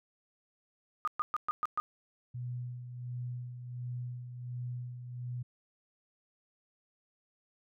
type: tone bursts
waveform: sine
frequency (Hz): 1227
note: D#6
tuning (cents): -25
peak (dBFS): -28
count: 6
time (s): 1.05-1.8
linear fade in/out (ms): 0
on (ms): 25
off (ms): 120
type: tone with tremolo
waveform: sine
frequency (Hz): 123.1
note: B2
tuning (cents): -5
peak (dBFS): -35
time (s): 2.34-5.43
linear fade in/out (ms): 10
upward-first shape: sine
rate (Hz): 1.4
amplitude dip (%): 55
effects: none